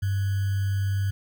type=tone with sample-and-hold; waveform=sine; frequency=98 Hz; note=G2; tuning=in tune; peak=-22 dBFS; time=0.02-1.11 s; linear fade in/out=10 ms; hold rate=1575 Hz; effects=none